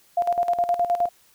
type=tone with tremolo; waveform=sine; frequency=698.5 Hz; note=F5; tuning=in tune; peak=-17 dBFS; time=0.17-1.09 s; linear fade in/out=5 ms; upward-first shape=square; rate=9.6 Hz; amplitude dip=70%; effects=white hiss -58 dBFS RMS until 1.34 s